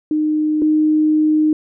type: tone pair in turn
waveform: sine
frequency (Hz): 306.4 / 307.9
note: D#4 / D#4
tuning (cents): -27 / -18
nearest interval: unison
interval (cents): 9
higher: second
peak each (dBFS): -14 / -11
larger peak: second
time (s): 0.11-0.62 / 0.62-1.53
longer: second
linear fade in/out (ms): 2
effects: none